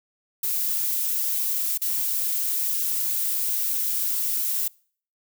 violet noise with dropouts, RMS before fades -25 dBFS, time 0.43-4.68 s, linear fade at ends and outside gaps 5 ms, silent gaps 1.777-1.816 s, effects noise-tail reverb RT60 0.5 s tail -25 dB re dry

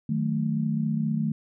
sine chord, D# diminished, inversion none, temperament equal, 155.56 / 185 / 220 Hz, D#3 / F#3 / A3, 0 / 0 / 0 cents, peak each -27 / -32 / -26 dBFS, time 0.09-1.32 s, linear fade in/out 5 ms, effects none

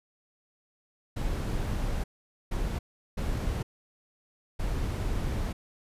brown noise bursts at uneven times, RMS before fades -30 dBFS, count 4, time 1.16-2.04 / 2.51-2.79 / 3.17-3.63 / 4.59-5.53 s, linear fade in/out 10 ms, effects resampled to 32000 Hz

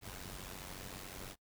pink noise with amplitude modulation, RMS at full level -44 dBFS, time 0.01-1.36 s, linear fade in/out 50 ms, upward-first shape sine, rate 94 Hz, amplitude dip 75%, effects noise-tail reverb RT60 0.1 s tail -22 dB re dry

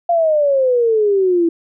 sine exponential sweep, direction down, 698.5 to 329.6 Hz, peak -11 dBFS, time 0.09-1.49 s, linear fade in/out 5 ms, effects none

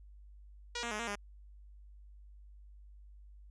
5% pulse tone with pitch steps, 478.9 / 235.9 / 211.7 / 233.7 / 203.6 Hz, A#4 / A#3 / G#3 / A#3 / G#3, +47 / +21 / +33 / +5 / -34 cents, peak -25 dBFS, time 0.75-1.155 s, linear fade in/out 5 ms, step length 81 ms, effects added 50 Hz sine -52 dBFS peak until 3.5 s + resampled to 22050 Hz

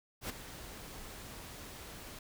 pink noise with ADSR envelope, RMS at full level -37 dBFS, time 0.21-2.19 s, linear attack 86 ms, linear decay 10 ms, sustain -11 dB, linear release 4 ms, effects none

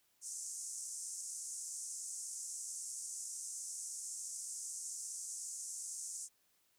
white band-pass noise, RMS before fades -45 dBFS, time 0.21-6.29 s, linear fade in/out 50 ms, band 6000 to 9200 Hz, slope 48 dB/octave, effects white hiss -75 dBFS RMS until 6.78 s

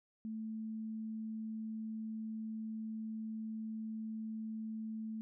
sine tone, 220 Hz, A3, in tune, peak -39 dBFS, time 0.25-5.21 s, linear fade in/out 0 ms, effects none

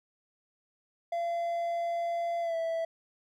triangle tone with pitch glide, 683 to 659 Hz, F5 to E5, -39 to -1 cents, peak -27 dBFS, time 1.12-2.85 s, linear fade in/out 5 ms, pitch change -62 cents, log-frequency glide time 2.41-2.56 s, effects none

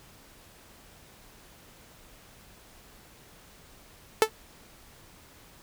sawtooth tone with exponential decay, 438.3 Hz, A4, 7 cents flat, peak -9 dBFS, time 4.22-4.3 s, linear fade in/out 1 ms, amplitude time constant 16 ms, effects pink hiss -54 dBFS RMS until 5.62 s

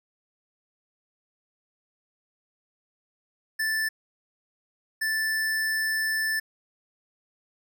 square tone bursts at uneven times, 1760 Hz, A6, in tune, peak -25 dBFS, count 2, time 3.59-3.89 / 5.01-6.4 s, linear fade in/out 10 ms, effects none

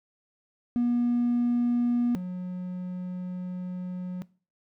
triangle tone pair in turn, 240.8 / 181.28 Hz, B3 / F#3, -44 / -35 cents, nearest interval perfect fourth, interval 491 cents, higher first, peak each -19 / -28 dBFS, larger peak first, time 0.76-2.15 / 2.15-4.22 s, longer second, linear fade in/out 0 ms, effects noise-tail reverb RT60 0.4 s tail -21 dB re dry + tanh soft clip ceiling -18 dBFS

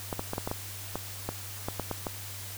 clicks, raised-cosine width 1 ms, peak -17 dBFS, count 12, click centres 0.128 / 0.194 / 0.334 / 0.381 / 0.475 / 0.514 / 0.956 / 1.29 / 1.685 / 1.797 / 1.913 / 2.068 s, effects added 98 Hz sine -43 dBFS peak until 2.57 s + white hiss -42 dBFS RMS until 2.57 s

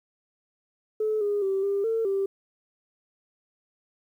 sine tone with pitch steps, 431.5 / 410 / 387.3 / 398.8 / 451.1 / 391.6 Hz, A4 / G#4 / G4 / G4 / A4 / G4, -34 / -22 / -21 / +30 / +43 / -2 cents, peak -22 dBFS, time 1-2.26 s, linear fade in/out 5 ms, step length 210 ms, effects tanh soft clip ceiling -18 dBFS + 10-bit

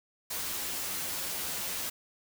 white noise with comb filter, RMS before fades -35 dBFS, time 0.3-1.9 s, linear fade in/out 10 ms, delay 11 ms, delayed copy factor +0.5, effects none

